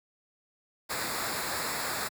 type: noise with comb filter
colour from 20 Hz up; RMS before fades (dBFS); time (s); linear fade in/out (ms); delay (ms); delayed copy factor
pink; -33; 0.89-2.09; 20; 0.33; -0.7
effects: high-pass 80 Hz 12 dB/octave